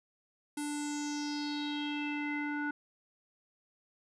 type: tone with low-pass filter sweep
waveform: square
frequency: 293.7 Hz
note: D4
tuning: in tune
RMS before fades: -36 dBFS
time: 0.57-2.71 s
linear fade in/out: 5 ms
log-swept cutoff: 10000 to 1500 Hz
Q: 5.2
effects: none